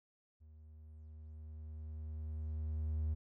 triangle tone with level ramp, 77.5 Hz, D#2, 6 cents flat, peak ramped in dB -54 to -30 dBFS, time 0.4-3.15 s, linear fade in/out 20 ms, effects tanh soft clip ceiling -26 dBFS

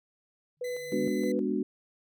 sine tone with exponential growth, 149.2 Hz, D3, 28 cents sharp, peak -37 dBFS, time 0.57-1.08 s, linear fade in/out 0 ms, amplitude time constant 110 ms
sine tone with tremolo, 493.9 Hz, B4, in tune, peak -31 dBFS, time 0.61-1.4 s, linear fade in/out 5 ms, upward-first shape square, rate 3.2 Hz, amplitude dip 50%
sawtooth tone, 2019 Hz, B6, 38 cents sharp, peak -38 dBFS, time 0.64-1.32 s, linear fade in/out 5 ms
sine chord, G# half-diminished seventh, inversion none, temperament equal with one note detuned, 206.5 / 246.9 / 293.7 / 370 Hz, G#3 / B3 / D4 / F#4, -10 / 0 / 0 / 0 cents, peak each -32 dBFS, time 0.92-1.63 s, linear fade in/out 5 ms
effects none

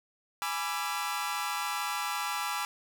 sawtooth chord, E dominant seventh, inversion first, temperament equal with one note detuned, 830.6 / 987.8 / 1174.7 / 1348.5 Hz, G#5 / B5 / D6 / E6, 0 / 0 / 0 / +39 cents, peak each -33 dBFS, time 0.42-2.65 s, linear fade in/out 0 ms, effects none

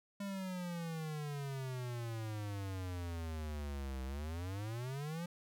square exponential two-way sweep, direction down then up, 202.2 to 64.5 to 177 Hz, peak -40 dBFS, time 0.2-5.26 s, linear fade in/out 5 ms, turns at 4.04 s, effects none

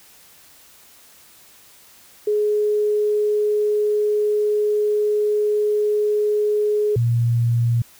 sine tone pair in turn, 420 / 117.86 Hz, G#4 / A#2, +19 / +19 cents, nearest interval octave + minor seventh, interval 2200 cents, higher first, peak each -16 / -15 dBFS, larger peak second, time 2.27-6.96 / 6.96-7.82 s, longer first, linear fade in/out 5 ms, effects white hiss -49 dBFS RMS until 7.99 s

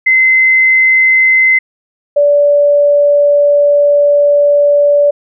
sine tone pair in turn, 2058 / 578.6 Hz, C7 / D5, -29 / -26 cents, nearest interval octave + minor seventh, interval 2197 cents, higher first, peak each -5 dBFS, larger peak neither, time 0.06-1.59 / 2.16-5.11 s, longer second, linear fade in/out 10 ms, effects none

